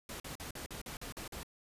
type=noise bursts; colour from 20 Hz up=pink; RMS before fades=-44 dBFS; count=9; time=0.09-1.432 s; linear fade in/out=2 ms; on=110 ms; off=44 ms; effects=resampled to 32000 Hz